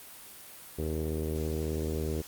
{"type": "tone with low-pass filter", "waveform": "sawtooth", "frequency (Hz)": 78.4, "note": "D#2", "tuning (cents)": 14, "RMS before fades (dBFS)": -32, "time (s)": [0.78, 2.22], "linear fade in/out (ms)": 10, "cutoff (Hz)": 430, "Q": 3.8, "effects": ["white hiss -48 dBFS RMS until 2.27 s", "Opus 32 kbps"]}